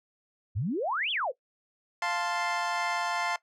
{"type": "exponential two-way sweep", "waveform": "sine", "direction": "up then down", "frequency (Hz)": [86, 3512, 443.4], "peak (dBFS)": -27, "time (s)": [0.55, 1.32], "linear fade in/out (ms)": 20, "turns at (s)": 1.11}
{"type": "chord", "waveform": "25% pulse", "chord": "F major", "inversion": "none", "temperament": "equal", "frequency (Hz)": [698.5, 880, 1046.5], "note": ["F5", "A5", "C6"], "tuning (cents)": [0, 0, 0], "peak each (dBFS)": -29, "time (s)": [2.02, 3.36], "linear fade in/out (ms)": 2}
{"effects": ["noise-tail reverb RT60 0.1 s tail -18 dB re dry", "low-pass 6000 Hz 12 dB/octave"]}